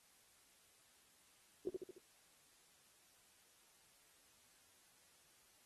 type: tone with echo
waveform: sine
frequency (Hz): 370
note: F#4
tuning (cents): 0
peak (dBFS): -34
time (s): 1.67-1.69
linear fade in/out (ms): 2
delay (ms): 73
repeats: 4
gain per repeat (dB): -5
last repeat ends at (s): 1.982
effects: white hiss -70 dBFS RMS until 5.65 s + AAC 32 kbps